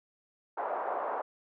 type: band-pass noise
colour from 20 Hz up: pink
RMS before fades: -34 dBFS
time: 0.57-1.22 s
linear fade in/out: 10 ms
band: 540 to 1100 Hz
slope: 24 dB/octave
effects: none